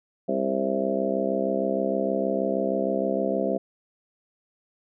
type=harmonic tone with a mistuned harmonic; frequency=66.4 Hz; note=C2; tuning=26 cents sharp; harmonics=3 / 4 / 5 / 6 / 7 / 8 / 9 / 10; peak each=-30 / -31 / -34 / -30 / -37 / -28 / -36 / -29 dBFS; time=0.28-3.58 s; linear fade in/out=10 ms; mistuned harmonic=7; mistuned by=+26 cents; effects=none